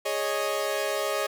sawtooth chord, Ab suspended fourth, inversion none, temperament equal, 415.3 / 554.4 / 622.3 Hz, Ab4 / Db5 / Eb5, 0 / 0 / 0 cents, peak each -28 / -26 / -26 dBFS, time 0.05-1.27 s, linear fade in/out 10 ms, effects none

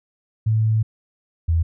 sine tone pair in turn, 110 / 82.56 Hz, A2 / E2, 0 / +3 cents, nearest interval perfect fourth, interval 497 cents, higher first, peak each -15 dBFS, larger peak neither, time 0.46-0.83 / 1.48-1.63 s, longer first, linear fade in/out 10 ms, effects none

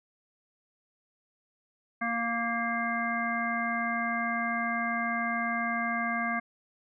harmonic tone with a mistuned harmonic, 233.2 Hz, A#3, 1 cent sharp, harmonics 1 / 3 / 5 / 7 / 9, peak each -34 / -34 / -34 / -34 / -34 dBFS, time 2.01-6.4 s, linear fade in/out 10 ms, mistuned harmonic 7, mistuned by -19 cents, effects none

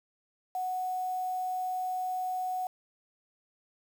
sine tone with quantisation, 739 Hz, F#5, 2 cents flat, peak -30 dBFS, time 0.55-2.67 s, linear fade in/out 2 ms, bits 8, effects none

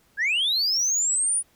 sine linear sweep, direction up, 1568 to 9820 Hz, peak -18 dBFS, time 0.17-1.43 s, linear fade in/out 50 ms, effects tanh soft clip ceiling -19 dBFS + pink hiss -62 dBFS RMS until 1.55 s

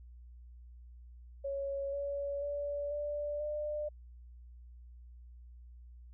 sine tone with pitch steps, 554.4 / 565.1 / 575.9 / 587 / 598.3 Hz, C#5 / C#5 / D5 / D5 / D5, 0 / +33 / -34 / -1 / +32 cents, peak -34 dBFS, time 1.44-3.89 s, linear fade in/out 10 ms, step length 490 ms, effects added 60 Hz sine -50 dBFS peak until 6.13 s

